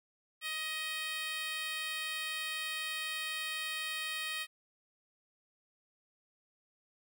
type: tone with high-pass filter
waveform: 10% pulse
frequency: 628 Hz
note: D#5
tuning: 16 cents sharp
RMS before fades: -38 dBFS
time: 0.41-4.47 s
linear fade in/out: 50 ms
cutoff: 2000 Hz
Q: 1.2
effects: none